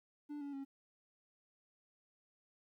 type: tone with pitch steps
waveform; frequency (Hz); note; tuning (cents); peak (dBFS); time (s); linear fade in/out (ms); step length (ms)
triangle; 293.6 / 283.6 / 273.9; D4 / C#4 / C#4; 0 / +40 / -21; -40; 0.29-0.65; 20; 120
effects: 13-bit